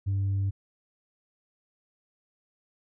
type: tone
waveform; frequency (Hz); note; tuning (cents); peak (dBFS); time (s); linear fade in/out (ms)
sine; 98.1; G2; +2; -22; 0.06-0.51; 20
effects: tanh soft clip ceiling -23 dBFS